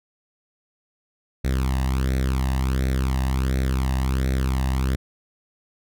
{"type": "tone with flanger", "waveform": "sawtooth", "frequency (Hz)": 65.41, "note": "C2", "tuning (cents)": 0, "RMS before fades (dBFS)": -22, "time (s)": [1.44, 4.96], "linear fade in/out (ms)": 10, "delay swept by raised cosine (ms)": [0.5, 1.09], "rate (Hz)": 1.4, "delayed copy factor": 0.75, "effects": []}